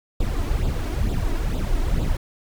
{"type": "noise with flanger", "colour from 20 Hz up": "brown", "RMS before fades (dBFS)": -22, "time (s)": [0.2, 2.17], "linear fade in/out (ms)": 5, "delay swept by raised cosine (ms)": [0.25, 3.15], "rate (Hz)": 2.2, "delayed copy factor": 0.7, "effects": []}